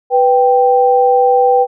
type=tone pair together; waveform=sine; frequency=493.9 / 784 Hz; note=B4 / G5; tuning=0 / 0 cents; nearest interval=minor sixth; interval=800 cents; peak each=-10 dBFS; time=0.1-1.67 s; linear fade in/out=50 ms; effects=none